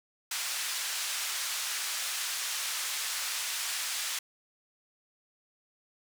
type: band-pass noise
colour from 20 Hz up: white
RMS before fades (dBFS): -34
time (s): 0.31-4.19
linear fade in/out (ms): 5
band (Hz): 1200 to 8400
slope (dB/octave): 12
effects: none